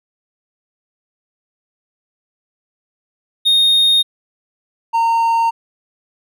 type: tone pair in turn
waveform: triangle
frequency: 3700 / 918.1 Hz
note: A#7 / A#5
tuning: -14 / -27 cents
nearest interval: 2 octaves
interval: 2413 cents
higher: first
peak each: -8 / -10 dBFS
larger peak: first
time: 3.45-4.03 / 4.93-5.51 s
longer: neither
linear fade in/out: 20 ms
effects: none